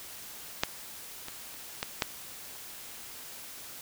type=clicks; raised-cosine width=0.2 ms; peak=-7 / -21 / -30 / -13 / -8 dBFS; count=5; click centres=0.635 / 1.284 / 1.542 / 1.829 / 2.022 s; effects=white hiss -45 dBFS RMS until 3.81 s